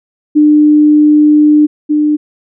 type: tone pair in turn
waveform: sine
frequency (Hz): 300 / 300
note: D4 / D4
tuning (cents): +37 / +37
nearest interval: unison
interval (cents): 0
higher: neither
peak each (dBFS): -3 / -7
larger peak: first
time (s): 0.35-1.67 / 1.89-2.17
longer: first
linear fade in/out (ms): 20
effects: none